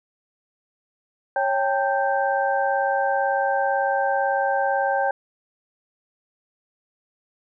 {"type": "tone cluster", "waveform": "sine", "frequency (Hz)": [552, 792, 890, 1566], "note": ["C#5", "G5", "A5", "G6"], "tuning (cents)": [-7, 18, 20, -2], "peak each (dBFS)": [-24, -22, -29, -27], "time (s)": [1.36, 5.11], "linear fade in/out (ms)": 2, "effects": []}